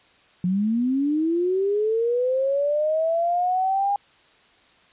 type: linear sweep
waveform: sine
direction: up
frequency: 174.8 to 814 Hz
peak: -19 dBFS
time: 0.44-3.96 s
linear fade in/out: 2 ms
effects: white hiss -56 dBFS RMS until 4.92 s + resampled to 8000 Hz